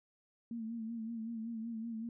sine tone with vibrato, 227.1 Hz, A#3, 45 cents flat, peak -38 dBFS, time 0.51-2.09 s, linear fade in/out 2 ms, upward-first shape sine, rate 5.3 Hz, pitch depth 55 cents each way, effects none

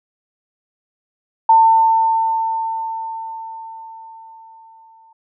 sine tone with exponential decay, 898 Hz, A5, 35 cents sharp, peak -6 dBFS, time 1.49-5.13 s, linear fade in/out 5 ms, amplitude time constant 790 ms, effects none

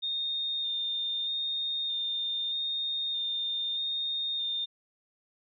sine tone with vibrato, 3653 Hz, A#7, 36 cents flat, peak -29 dBFS, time 0.02-4.66 s, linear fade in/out 20 ms, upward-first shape square, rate 0.8 Hz, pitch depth 12 cents each way, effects none

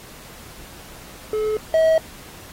triangle tone pair in turn, 430 / 641.9 Hz, A4 / E5, -40 / -46 cents, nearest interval perfect fifth, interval 694 cents, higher second, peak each -17 / -11 dBFS, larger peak second, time 1.33-1.57 / 1.74-1.98 s, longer neither, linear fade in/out 2 ms, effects pink hiss -42 dBFS RMS until 2.52 s + AAC 48 kbps

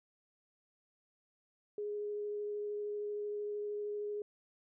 sine tone with vibrato, 415.3 Hz, G#4, in tune, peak -36 dBFS, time 1.78-4.22 s, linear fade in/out 2 ms, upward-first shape sine, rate 13 Hz, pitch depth 8 cents each way, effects none

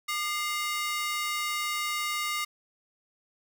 sawtooth ring-modulated tone, 1654 Hz, G#6, 8 cents flat, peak -22 dBFS, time 0.08-2.45 s, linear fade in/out 10 ms, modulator 446 Hz, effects none

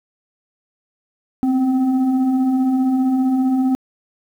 sine tone with frequency modulation, 261.6 Hz, C4, in tune, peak -13 dBFS, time 1.43-3.75 s, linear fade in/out 0 ms, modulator 508 Hz, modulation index 0.39, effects tanh soft clip ceiling -9 dBFS + 8-bit

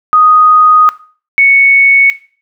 sine tone pair in turn, 1244.5 / 2217 Hz, D#6 / C#7, 0 / 0 cents, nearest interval minor seventh, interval 1000 cents, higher second, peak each -3 dBFS, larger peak neither, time 0.13-0.89 / 1.38-2.1 s, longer first, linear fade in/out 0 ms, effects noise-tail reverb RT60 0.4 s tail -17 dB re dry

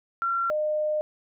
sine tone pair in turn, 1367 / 608.9 Hz, F6 / D#5, -37 / -38 cents, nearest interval octave + major second, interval 1401 cents, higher first, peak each -23 dBFS, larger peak neither, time 0.22-0.5 / 0.5-1.01 s, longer second, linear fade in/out 0 ms, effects none

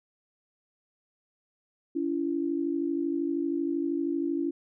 sine tone pair together, 284.5 / 337.3 Hz, C#4 / E4, +45 / +40 cents, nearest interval minor third, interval 295 cents, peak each -29 / -29 dBFS, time 1.95-4.51 s, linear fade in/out 10 ms, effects none

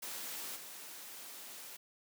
white noise with level steps, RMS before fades -43 / -49 dBFS, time 0.02-1.77 s, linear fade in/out 10 ms, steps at 0.55 s, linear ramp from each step 20 ms, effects high-pass 200 Hz 12 dB/octave

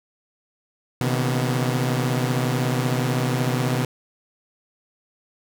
sawtooth tone cluster, 127.1 / 143.3 / 157.9 / 241.5 Hz, C3 / D3 / D#3 / B3, -50 / -42 / +26 / -39 cents, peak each -18 / -26 / -25 / -25 dBFS, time 1.01-3.85 s, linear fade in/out 2 ms, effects none

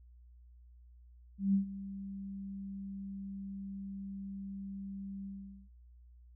sine tone with ADSR envelope, 196 Hz, G3, in tune, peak -24 dBFS, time 1.38-5.69 s, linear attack 160 ms, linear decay 110 ms, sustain -16 dB, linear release 440 ms, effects added 60 Hz sine -55 dBFS peak until 6.35 s

